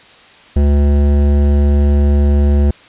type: tone with hard clipping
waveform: triangle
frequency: 71.8 Hz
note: D2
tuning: 39 cents flat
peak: -10 dBFS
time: 0.56-2.71 s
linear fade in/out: 5 ms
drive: 18 dB
effects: white hiss -42 dBFS RMS until 2.88 s + resampled to 8000 Hz